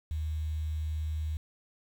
sine tone with quantisation, 77.78 Hz, D#2, in tune, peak -30 dBFS, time 0.11-1.37 s, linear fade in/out 0 ms, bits 9, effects none

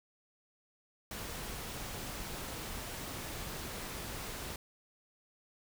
pink noise, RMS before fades -42 dBFS, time 1.11-4.56 s, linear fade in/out 2 ms, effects none

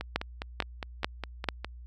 two click trains, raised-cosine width 0.3 ms, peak -10 / -18 dBFS, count 4 / 9, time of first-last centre 0.16-1.487 / 0.01-1.646 s, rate 2.26 / 4.89 Hz, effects added 60 Hz sine -43 dBFS peak until 1.86 s

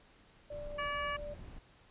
sine tone with tremolo, 588 Hz, D5, 2 cents sharp, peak -40 dBFS, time 0.5-1.34 s, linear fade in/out 5 ms, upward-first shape triangle, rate 4.1 Hz, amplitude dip 30%
brown noise, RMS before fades -48 dBFS, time 0.51-1.59 s, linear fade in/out 10 ms
harmonic tone, 575 Hz, D5, 37 cents flat, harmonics 2 / 3 / 4 / 5, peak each -37 / -41 / -43 / -45 dBFS, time 0.78-1.17 s, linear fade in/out 10 ms
effects pink hiss -63 dBFS RMS until 1.9 s + resampled to 8000 Hz

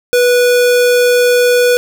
square tone, 490.2 Hz, B4, 13 cents flat, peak -8 dBFS, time 0.13-1.77 s, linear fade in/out 0 ms, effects none

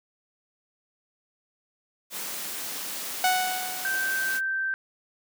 white high-pass noise, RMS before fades -34 dBFS, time 2.1-4.41 s, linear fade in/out 50 ms, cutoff 160 Hz, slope 24 dB/octave
sawtooth tone with exponential decay, 740 Hz, F#5, in tune, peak -15 dBFS, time 3.24-4.39 s, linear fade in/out 2 ms, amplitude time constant 250 ms
sine tone, 1559 Hz, G6, 10 cents flat, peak -25 dBFS, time 3.85-4.74 s, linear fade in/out 0 ms
effects none

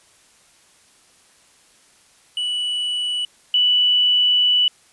triangle / sine tone pair in turn, 2954 / 2964 Hz, F#7 / F#7, -3 / +2 cents, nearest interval unison, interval 5 cents, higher second, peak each -19 / -13 dBFS, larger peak second, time 2.37-3.25 / 3.54-4.68 s, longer second, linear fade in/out 2 ms, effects white hiss -54 dBFS RMS until 4.92 s + resampled to 24000 Hz

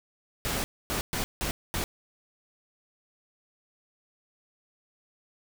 pink noise bursts at uneven times, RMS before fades -30 dBFS, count 5, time 0.45-0.64 / 0.9-1.01 / 1.13-1.24 / 1.41-1.51 / 1.74-1.84 s, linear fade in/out 0 ms, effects none

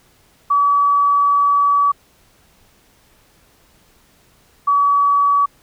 sine tone pair in turn, 1143 / 1139 Hz, D6 / C#6, -47 / +47 cents, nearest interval unison, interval 6 cents, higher first, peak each -11 dBFS, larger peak neither, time 0.5-1.92 / 4.67-5.46 s, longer first, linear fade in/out 10 ms, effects pink hiss -54 dBFS RMS until 5.62 s

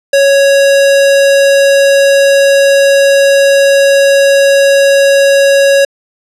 square tone, 554.4 Hz, C#5, in tune, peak -5 dBFS, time 0.13-5.85 s, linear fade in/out 5 ms, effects low-pass 10000 Hz 12 dB/octave

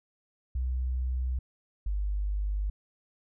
sine tone pair in turn, 63.2 / 50.16 Hz, B1 / G1, +41 / +41 cents, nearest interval major third, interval 400 cents, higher first, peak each -27 / -27 dBFS, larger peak neither, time 0.55-1.39 / 1.86-2.7 s, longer neither, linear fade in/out 5 ms, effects none

